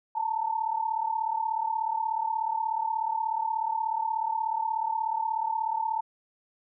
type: tone pair together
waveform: sine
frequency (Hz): 880 / 916.6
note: A5 / A#5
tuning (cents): 0 / -29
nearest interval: minor second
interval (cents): 71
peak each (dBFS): -28 / -30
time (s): 0.15-6.01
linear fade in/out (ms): 10
effects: none